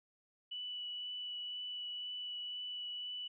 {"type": "tone with vibrato", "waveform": "sine", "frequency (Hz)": 2960, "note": "F#7", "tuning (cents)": 0, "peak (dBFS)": -40, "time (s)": [0.51, 3.28], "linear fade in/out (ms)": 10, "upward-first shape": "triangle", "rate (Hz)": 2, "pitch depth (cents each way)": 11, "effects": []}